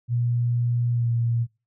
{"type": "tone with pitch glide", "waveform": "sine", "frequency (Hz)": [120, 117.39], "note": ["B2", "A#2"], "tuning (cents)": [-49, 13], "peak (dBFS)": -20, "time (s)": [0.08, 1.47], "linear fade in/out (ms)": 50, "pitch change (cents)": -38, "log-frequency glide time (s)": [0.92, 1.1], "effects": ["noise-tail reverb RT60 0.3 s tail -24 dB re dry"]}